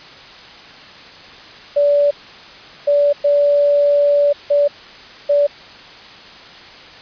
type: tone bursts at uneven times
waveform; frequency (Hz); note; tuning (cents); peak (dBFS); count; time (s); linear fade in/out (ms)
sine; 577; D5; -31; -10; 5; 1.76-2.11 / 2.87-3.13 / 3.24-4.33 / 4.5-4.68 / 5.29-5.47; 10
effects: white hiss -38 dBFS RMS until 7.01 s + resampled to 11025 Hz